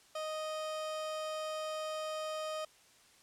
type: tone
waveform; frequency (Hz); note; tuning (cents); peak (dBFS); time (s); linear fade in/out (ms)
30% pulse; 622.3; D#5; 0; -34; 0.15-2.65; 5
effects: white hiss -63 dBFS RMS until 3.22 s + low-pass 9000 Hz 12 dB/octave